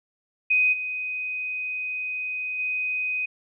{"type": "tone with level steps", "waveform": "sine", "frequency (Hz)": 2504, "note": "D#7", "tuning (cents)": 10, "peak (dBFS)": [-17, -27, -24], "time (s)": [0.5, 3.26], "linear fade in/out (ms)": 10, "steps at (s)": [0.72, 2.58], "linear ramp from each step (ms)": 20, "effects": []}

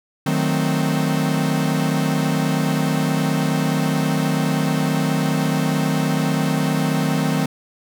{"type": "chord", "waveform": "45% pulse", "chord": "D# diminished seventh", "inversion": "none", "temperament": "equal", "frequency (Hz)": [155.56, 185, 220, 261.6], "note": ["D#3", "F#3", "A3", "C4"], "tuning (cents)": [0, 0, 0, 0], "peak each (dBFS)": [-21, -24, -26, -23], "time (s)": [0.26, 7.46], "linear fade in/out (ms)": 5, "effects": []}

